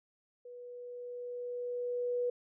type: tone with level ramp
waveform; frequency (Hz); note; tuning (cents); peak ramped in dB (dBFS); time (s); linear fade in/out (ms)
sine; 488.7; B4; -18; -46 to -29; 0.45-2.3; 5
effects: none